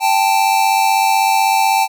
square tone pair together, 784 / 880 Hz, G5 / A5, 0 / 0 cents, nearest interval major second, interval 200 cents, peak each -15 / -15 dBFS, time 0-1.88 s, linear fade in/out 50 ms, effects none

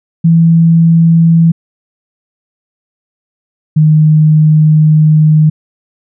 sine tone pair in turn, 165.4 / 154.5 Hz, E3 / D#3, +6 / -12 cents, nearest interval minor second, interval 118 cents, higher first, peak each -3 dBFS, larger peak neither, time 0.24-1.52 / 3.76-5.5 s, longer second, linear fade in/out 10 ms, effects none

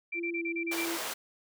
sine tone bursts, 2349 Hz, D7, in tune, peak -32 dBFS, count 7, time 0.12-0.853 s, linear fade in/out 10 ms, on 79 ms, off 30 ms
sine tone with pitch glide, 340.6 to 334.9 Hz, F4 to E4, -43 to +27 cents, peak -33 dBFS, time 0.14-0.99 s, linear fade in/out 50 ms, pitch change -30 cents, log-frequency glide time 0.31-0.43 s
pink high-pass noise, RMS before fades -36 dBFS, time 0.71-1.14 s, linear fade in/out 10 ms, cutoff 520 Hz, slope 12 dB/octave
effects none

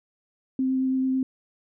sine tone with vibrato, 261.6 Hz, C4, in tune, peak -21 dBFS, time 0.59-1.23 s, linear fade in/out 2 ms, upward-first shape triangle, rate 9.1 Hz, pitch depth 11 cents each way, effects none

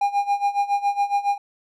triangle tone with tremolo, 808 Hz, G#5, 48 cents flat, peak -14 dBFS, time 0.01-1.38 s, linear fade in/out 5 ms, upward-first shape sine, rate 7.2 Hz, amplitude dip 85%, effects none

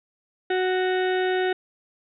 harmonic tone, 370 Hz, F#4, in tune, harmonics 1 / 2 / 4 / 5 / 6 / 7 / 8 / 9 / 10, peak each -22 / -28 / -31 / -33 / -40 / -44 / -39 / -50 / -39 dBFS, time 0.5-1.53 s, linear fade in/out 5 ms, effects none

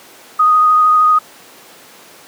sine tone with vibrato, 1244 Hz, D#6, 1 cent flat, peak -7 dBFS, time 0.39-1.19 s, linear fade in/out 10 ms, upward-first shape sine, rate 13 Hz, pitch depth 13 cents each way, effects pink hiss -40 dBFS RMS until 2.27 s + high-pass 300 Hz 12 dB/octave

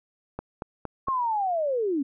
click train, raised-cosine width 1 ms, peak -18 dBFS, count 4, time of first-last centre 0.39-1.084 s, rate 4.32 Hz
sine linear sweep, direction down, 1100 to 259.4 Hz, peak -23 dBFS, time 1.07-2.03 s, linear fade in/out 10 ms
effects none

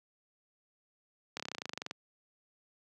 slowing click train, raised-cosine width 0.2 ms, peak -20 dBFS, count 16, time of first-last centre 1.37-1.911 s, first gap 27 ms, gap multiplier 1.04, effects high-pass 150 Hz 12 dB/octave

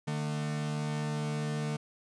45% pulse tone pair together, 149.9 / 224.6 Hz, D3 / A3, +36 / +36 cents, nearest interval perfect fifth, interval 700 cents, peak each -32 / -38 dBFS, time 0.07-1.77 s, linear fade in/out 10 ms, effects resampled to 22050 Hz + 11-bit

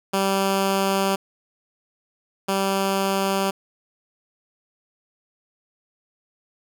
10% pulse tone pair in turn, 194.6 / 194.6 Hz, G3 / G3, -12 / -12 cents, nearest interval unison, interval 0 cents, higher neither, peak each -11 / -12 dBFS, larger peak first, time 0.13-1.16 / 2.48-3.51 s, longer neither, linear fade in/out 10 ms, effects none

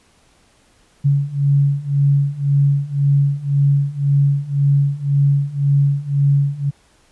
sine beating tone pair, 140 / 141.9 Hz, C#3 / C#3, +18 / +41 cents, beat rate 1.9 Hz, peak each -17 / -15 dBFS, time 1.04-6.71 s, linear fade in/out 20 ms, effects pink hiss -55 dBFS RMS until 7.11 s + resampled to 24000 Hz

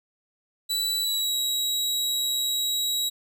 sawtooth tone with pitch glide, 3952 to 3857 Hz, B7 to B7, 0 to -42 cents, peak -21 dBFS, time 0.69-3.1 s, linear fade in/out 20 ms, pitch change -42 cents, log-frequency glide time 1-1.35 s, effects none

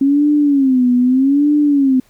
sine tone with vibrato, 270.2 Hz, C#4, 44 cents flat, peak -9 dBFS, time 0.01-2 s, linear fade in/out 5 ms, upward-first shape sine, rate 0.81 Hz, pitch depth 160 cents each way, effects pink hiss -54 dBFS RMS until 2.09 s

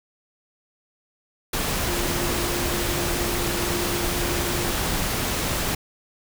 sine tone in noise, 349.2 Hz, F4, in tune, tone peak -30 dBFS, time 1.88-4.72 s, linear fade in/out 5 ms, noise pink, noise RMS -25 dBFS, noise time 1.53-5.75 s, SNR -8 dB, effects none

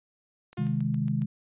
click train, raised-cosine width 0.3 ms, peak -34 dBFS, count 6, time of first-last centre 0.53-1.22 s, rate 7.25 Hz
sawtooth tone with exponential decay, 355.9 Hz, F4, 33 cents sharp, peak -33 dBFS, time 0.57-0.91 s, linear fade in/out 5 ms, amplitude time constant 72 ms
sine chord, Ab major, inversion first, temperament equal, 130.81 / 155.56 / 207.7 Hz, C3 / Eb3 / Ab3, 0 / 0 / 0 cents, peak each -29 dBFS, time 0.58-1.26 s, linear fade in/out 10 ms
effects resampled to 8000 Hz

